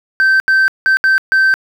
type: tone bursts at uneven times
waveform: sine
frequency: 1552 Hz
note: G6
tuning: 18 cents flat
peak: -5 dBFS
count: 5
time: 0.2-0.4 / 0.48-0.68 / 0.86-0.97 / 1.04-1.18 / 1.32-1.54 s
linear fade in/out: 0 ms
effects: tanh soft clip ceiling -7 dBFS + 7-bit